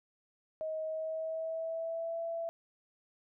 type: tone with pitch glide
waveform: sine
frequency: 631 to 667 Hz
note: D#5 to E5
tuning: +24 to +20 cents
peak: -34 dBFS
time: 0.61-2.49 s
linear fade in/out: 0 ms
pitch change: +96 cents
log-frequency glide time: 0.83-2.2 s
effects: none